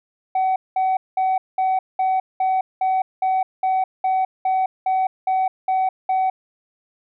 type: tone bursts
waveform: sine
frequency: 755 Hz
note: F#5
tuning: 35 cents sharp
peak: -14 dBFS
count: 15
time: 0.35-6.3 s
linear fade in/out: 5 ms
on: 210 ms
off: 200 ms
effects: tanh soft clip ceiling -15 dBFS